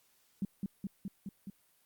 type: tone with echo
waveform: sine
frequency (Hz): 195.8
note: G3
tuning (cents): -2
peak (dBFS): -30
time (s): 0.42-0.45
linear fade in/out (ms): 2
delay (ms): 210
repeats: 5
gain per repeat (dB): -2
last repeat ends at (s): 1.5
effects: white hiss -70 dBFS RMS until 1.85 s + Opus 48 kbps